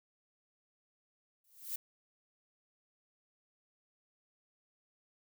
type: noise with exponential growth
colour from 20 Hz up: violet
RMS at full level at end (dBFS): -35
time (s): 1.44-1.76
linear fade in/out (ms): 5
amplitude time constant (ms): 68
effects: none